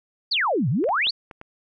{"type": "exponential two-way sweep", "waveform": "sine", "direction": "down then up", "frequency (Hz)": [4978, 111.1, 4842], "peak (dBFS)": -19, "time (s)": [0.31, 1.11], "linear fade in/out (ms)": 10, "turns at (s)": 0.69}
{"type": "clicks", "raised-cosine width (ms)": 0.5, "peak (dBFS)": -24, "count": 5, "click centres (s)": [0.841, 0.89, 1.069, 1.312, 1.414]}
{"effects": []}